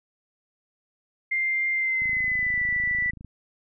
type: tone with pitch glide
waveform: sine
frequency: 2099 to 1969.8 Hz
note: C7 to B6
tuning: +5 to -5 cents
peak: -22 dBFS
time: 1.31-3.11 s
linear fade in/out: 10 ms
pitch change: -110 cents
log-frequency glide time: 1.74-2.63 s
type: click train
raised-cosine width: 5 ms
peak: -30 dBFS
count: 34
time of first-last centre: 2.02-3.247 s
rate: 26.9 Hz
effects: none